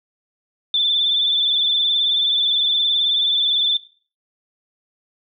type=tone with vibrato; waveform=sine; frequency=3520 Hz; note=A7; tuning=in tune; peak=-15 dBFS; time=0.74-3.77 s; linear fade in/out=2 ms; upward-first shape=sine; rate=19 Hz; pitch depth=38 cents each way; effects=noise-tail reverb RT60 0.4 s tail -17 dB re dry